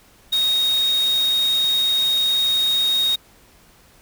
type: tone in noise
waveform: sine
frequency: 3736 Hz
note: A#7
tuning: 3 cents sharp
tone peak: -16 dBFS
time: 0.32-3.16 s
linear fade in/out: 10 ms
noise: white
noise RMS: -32 dBFS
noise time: 0.32-3.16 s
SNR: +13 dB
effects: pink hiss -52 dBFS RMS until 4.01 s